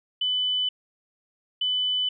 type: tone pair in turn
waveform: sine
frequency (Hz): 3000 / 3000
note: F#7 / F#7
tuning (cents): +23 / +23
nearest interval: unison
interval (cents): 0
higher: neither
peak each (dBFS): -22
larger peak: neither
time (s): 0.21-0.69 / 1.61-2.09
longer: neither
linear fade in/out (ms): 5
effects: none